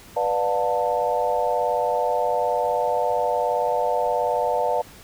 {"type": "chord", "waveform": "sine", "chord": "B half-diminished seventh", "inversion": "none", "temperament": "just", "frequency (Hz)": [493.9, 592.7, 711.2, 889], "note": ["B4", "D5", "F5", "A5"], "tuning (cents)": [0, 16, 31, 18], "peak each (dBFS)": -25, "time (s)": [0.16, 4.82], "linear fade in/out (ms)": 10, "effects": ["pink hiss -46 dBFS RMS until 5.03 s"]}